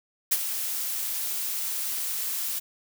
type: noise with ADSR envelope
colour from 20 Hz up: blue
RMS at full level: -20 dBFS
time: 0.31-2.6 s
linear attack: 14 ms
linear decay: 39 ms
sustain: -10 dB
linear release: 18 ms
effects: none